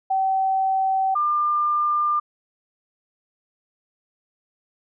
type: tone pair in turn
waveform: sine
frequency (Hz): 767 / 1198.1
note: G5 / D6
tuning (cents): -38 / +34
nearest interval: minor sixth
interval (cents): 772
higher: second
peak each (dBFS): -18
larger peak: neither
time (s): 0.1-1.15 / 1.15-2.2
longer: neither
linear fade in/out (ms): 10
effects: none